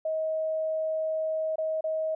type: tone with dropouts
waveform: sine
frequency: 633 Hz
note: D#5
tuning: 30 cents sharp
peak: -26 dBFS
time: 0.05-2.15 s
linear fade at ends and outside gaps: 5 ms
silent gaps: 1.558-1.582 / 1.809-1.84 s
effects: none